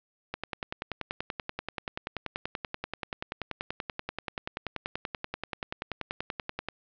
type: click train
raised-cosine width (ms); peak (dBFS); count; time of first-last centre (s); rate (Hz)
0.3; -16; 67; 0.34-6.686; 10.4
effects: low-pass 4000 Hz 12 dB/octave